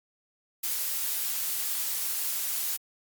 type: noise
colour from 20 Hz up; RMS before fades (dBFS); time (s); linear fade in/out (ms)
blue; -30; 0.63-2.77; 10
effects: Opus 48 kbps